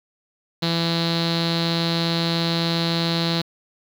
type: tone with low-pass filter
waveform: sawtooth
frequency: 167.3 Hz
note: E3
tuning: 26 cents sharp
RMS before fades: -22 dBFS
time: 0.62-3.42 s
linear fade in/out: 10 ms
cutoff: 4100 Hz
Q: 9.2
effects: 7-bit